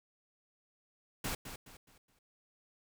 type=noise with echo; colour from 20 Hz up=pink; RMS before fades=-37 dBFS; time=1.24-1.35 s; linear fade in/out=5 ms; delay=210 ms; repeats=4; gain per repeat=-9 dB; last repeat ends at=2.19 s; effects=none